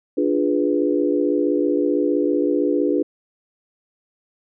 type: chord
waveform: sine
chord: D diminished seventh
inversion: none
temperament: equal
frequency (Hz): 293.7 / 349.2 / 415.3 / 493.9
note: D4 / F4 / Ab4 / Cb5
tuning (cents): 0 / 0 / 0 / 0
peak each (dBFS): -20 / -22 / -23 / -24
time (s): 0.17-3.03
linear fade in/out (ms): 10
effects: none